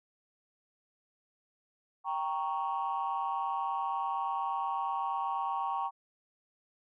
sine chord, G diminished, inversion none, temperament equal, 784 / 932.3 / 1108.7 Hz, G5 / Bb5 / Db6, 0 / 0 / 0 cents, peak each -34 dBFS, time 2.04-5.91 s, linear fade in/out 50 ms, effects tanh soft clip ceiling -24 dBFS

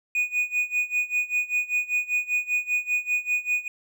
triangle tone with tremolo, 2475 Hz, D#7, 10 cents flat, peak -18 dBFS, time 0.15-3.68 s, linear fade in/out 2 ms, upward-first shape sine, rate 5.1 Hz, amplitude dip 90%, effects none

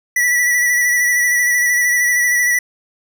square tone with vibrato, 1954 Hz, B6, 19 cents flat, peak -13 dBFS, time 0.16-2.59 s, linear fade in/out 5 ms, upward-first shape sine, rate 13 Hz, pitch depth 27 cents each way, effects none

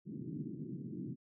pink band-pass noise, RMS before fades -43 dBFS, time 0.05-1.16 s, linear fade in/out 50 ms, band 130 to 340 Hz, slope 48 dB/octave, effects none

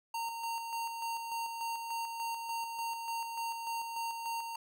square tone with tremolo, 921 Hz, A#5, 21 cents flat, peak -35 dBFS, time 0.14-4.56 s, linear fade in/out 5 ms, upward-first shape square, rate 3.4 Hz, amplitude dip 40%, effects none

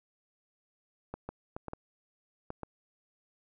clicks, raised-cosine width 1 ms, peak -24 dBFS, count 7, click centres 1.14 / 1.29 / 1.565 / 1.683 / 1.734 / 2.504 / 2.633 s, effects none

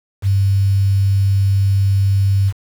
sine tone with quantisation, 98 Hz, G2, in tune, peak -11 dBFS, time 0.22-2.53 s, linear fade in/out 50 ms, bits 6, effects none

